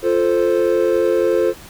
triangle chord, F major, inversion none, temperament equal, 349.2 / 440 / 523.3 Hz, F4 / A4 / C5, 0 / 0 / 0 cents, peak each -16 dBFS, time 0.02-1.54 s, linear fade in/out 50 ms, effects pink hiss -40 dBFS RMS until 1.69 s

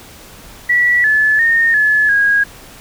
sine tone with pitch steps, 1946 / 1728 / 1836 / 1716 / 1641 Hz, B6 / A6 / A#6 / A6 / G#6, -26 / -32 / -27 / -44 / -21 cents, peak -9 dBFS, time 0.69-2.44 s, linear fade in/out 10 ms, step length 350 ms, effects pink hiss -38 dBFS RMS until 2.8 s

